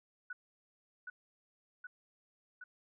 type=tone with echo; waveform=sine; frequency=1478 Hz; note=F#6; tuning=2 cents flat; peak=-40 dBFS; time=0.3-0.33 s; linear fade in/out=5 ms; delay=770 ms; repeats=3; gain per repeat=-2 dB; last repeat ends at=2.64 s; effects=none